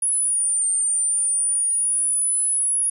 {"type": "linear two-way sweep", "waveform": "sine", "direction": "down then up", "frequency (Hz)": [10390, 8870, 10390], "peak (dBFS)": -18, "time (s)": [0.02, 2.9], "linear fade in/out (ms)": 5, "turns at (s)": 0.66, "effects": []}